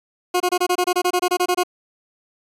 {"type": "tone bursts", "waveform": "20% pulse", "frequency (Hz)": 359.7, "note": "F#4", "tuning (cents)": -49, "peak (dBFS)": -11, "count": 15, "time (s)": [0.34, 1.635], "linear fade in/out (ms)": 10, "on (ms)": 63, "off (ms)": 25, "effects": ["resampled to 32000 Hz"]}